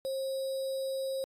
sine tone with sample-and-hold, 534 Hz, C5, 35 cents sharp, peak -31 dBFS, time 0.05-1.24 s, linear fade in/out 0 ms, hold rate 4410 Hz, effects AAC 48 kbps

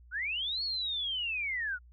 sine linear two-way sweep, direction up then down, 1392 to 4426 to 1392 Hz, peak -31 dBFS, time 0.11-1.79 s, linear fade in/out 50 ms, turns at 0.63 s, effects added 60 Hz sine -53 dBFS peak until 1.92 s

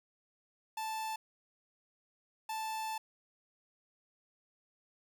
45% pulse tone bursts at uneven times, 879 Hz, A5, 2 cents flat, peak -36 dBFS, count 2, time 0.77-1.16 / 2.49-2.98 s, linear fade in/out 5 ms, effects none

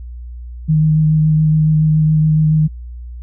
sine tone with vibrato, 155.56 Hz, D#3, in tune, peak -9 dBFS, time 0.68-2.68 s, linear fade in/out 20 ms, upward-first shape sine, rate 7.1 Hz, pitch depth 14 cents each way, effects added 60 Hz sine -27 dBFS peak until 3.22 s

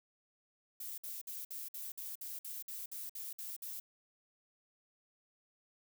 violet noise bursts, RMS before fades -44 dBFS, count 13, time 0.8-3.8 s, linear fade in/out 5 ms, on 180 ms, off 55 ms, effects none

